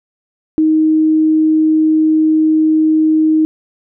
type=tone; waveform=sine; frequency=313.4 Hz; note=D#4; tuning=13 cents sharp; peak=-8 dBFS; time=0.58-3.45 s; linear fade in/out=0 ms; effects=none